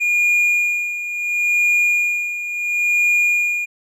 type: tone with tremolo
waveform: triangle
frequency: 2428 Hz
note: D#7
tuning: 43 cents flat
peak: -11 dBFS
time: 0-3.66 s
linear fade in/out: 20 ms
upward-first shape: sine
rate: 0.72 Hz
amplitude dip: 70%
effects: none

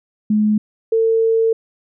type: tone pair in turn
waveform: sine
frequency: 212.4 / 450.1 Hz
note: G#3 / A4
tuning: +39 / +39 cents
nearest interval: octave + minor second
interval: 1300 cents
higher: second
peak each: -12 dBFS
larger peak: neither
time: 0.3-0.58 / 0.92-1.53 s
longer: second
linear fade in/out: 5 ms
effects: none

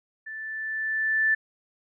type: tone with level ramp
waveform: sine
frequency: 1760 Hz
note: A6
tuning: in tune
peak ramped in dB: -35 to -18 dBFS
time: 0.26-1.35 s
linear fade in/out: 10 ms
effects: none

